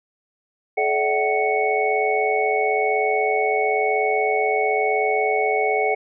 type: tone cluster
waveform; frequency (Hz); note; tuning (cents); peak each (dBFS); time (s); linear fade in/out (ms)
sine; 429.3 / 577 / 658 / 754 / 2216; A4 / D5 / E5 / F#5 / C#7; -43 / -31 / -3 / +32 / -1; -22 / -28 / -28 / -22 / -24; 0.77-5.95; 10
effects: none